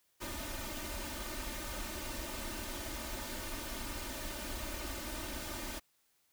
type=noise with comb filter; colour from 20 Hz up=pink; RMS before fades=-41 dBFS; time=0.2-5.8 s; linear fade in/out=20 ms; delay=3.3 ms; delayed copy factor=+0.95; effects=white hiss -74 dBFS RMS until 6.32 s